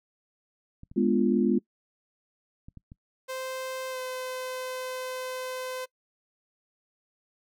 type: clicks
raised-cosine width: 5 ms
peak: -33 dBFS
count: 5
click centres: 0.834 / 0.915 / 2.685 / 2.773 / 2.919 s
type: chord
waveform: sine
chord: G# diminished seventh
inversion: none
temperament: equal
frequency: 207.7 / 246.9 / 293.7 / 349.2 Hz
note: G#3 / B3 / D4 / F4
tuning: 0 / 0 / 0 / 0 cents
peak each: -25 / -25 / -31 / -26 dBFS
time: 0.96-1.59 s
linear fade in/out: 10 ms
type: tone with pitch glide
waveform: sawtooth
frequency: 520 to 512.2 Hz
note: C5 to C5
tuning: -11 to -37 cents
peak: -29 dBFS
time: 3.28-5.86 s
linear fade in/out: 20 ms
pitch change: -26 cents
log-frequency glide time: 3.9-3.98 s
effects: noise-tail reverb RT60 0.1 s tail -23 dB re dry